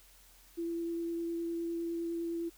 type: tone with vibrato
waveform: sine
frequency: 336.6 Hz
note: E4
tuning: 36 cents sharp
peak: -33 dBFS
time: 0.57-2.5 s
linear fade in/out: 20 ms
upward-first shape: sine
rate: 9.8 Hz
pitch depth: 9 cents each way
effects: added 43 Hz sine -62 dBFS peak until 2.57 s + white hiss -61 dBFS RMS until 2.57 s